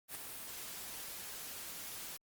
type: noise with ADSR envelope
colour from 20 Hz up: white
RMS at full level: -41 dBFS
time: 0.08-2.17 s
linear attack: 69 ms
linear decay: 11 ms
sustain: -5 dB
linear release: 4 ms
effects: Opus 32 kbps